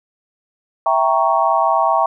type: chord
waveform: sine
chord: E diminished seventh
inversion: none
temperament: equal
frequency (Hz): 659.3 / 784 / 932.3 / 1108.7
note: E5 / G5 / Bb5 / Db6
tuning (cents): 0 / 0 / 0 / 0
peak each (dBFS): -18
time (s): 0.86-2.06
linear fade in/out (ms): 2
effects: none